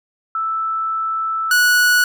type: tone pair in turn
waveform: sine / 45% pulse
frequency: 1318.5 / 1469.7 Hz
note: E6 / F#6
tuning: 0 / -12 cents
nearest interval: major second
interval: 188 cents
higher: second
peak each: -18 / -11 dBFS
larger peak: second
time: 0.35-1.51 / 1.51-2.04 s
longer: first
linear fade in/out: 2 ms
effects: none